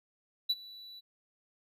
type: tone with ADSR envelope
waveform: triangle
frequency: 3951 Hz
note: B7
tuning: in tune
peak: -22 dBFS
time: 0.49-1.01 s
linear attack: 12 ms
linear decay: 40 ms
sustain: -23 dB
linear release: 25 ms
effects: tanh soft clip ceiling -19 dBFS